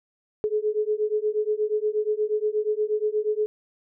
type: beating tone pair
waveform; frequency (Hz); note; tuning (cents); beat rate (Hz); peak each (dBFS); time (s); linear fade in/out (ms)
sine; 421.6 / 430; G#4 / A4; +26 / -40; 8.4; -25; 0.44-3.46; 0
effects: none